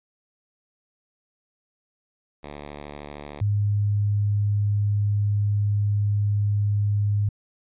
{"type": "tone pair in turn", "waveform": ["5% pulse", "sine"], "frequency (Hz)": [73.1, 102.87], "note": ["D2", "G#2"], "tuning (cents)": [-7, -16], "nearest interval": "tritone", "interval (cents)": 591, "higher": "second", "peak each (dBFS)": [-25, -19], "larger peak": "second", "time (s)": [[2.43, 3.41], [3.41, 7.29]], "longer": "second", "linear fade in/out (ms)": 5, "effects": ["resampled to 8000 Hz"]}